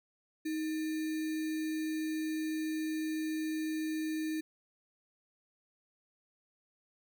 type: tone with sample-and-hold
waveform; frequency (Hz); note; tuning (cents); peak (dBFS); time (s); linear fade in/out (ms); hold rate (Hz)
sine; 313.9; D#4; +15; -32; 0.45-4.41; 10; 2100
effects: none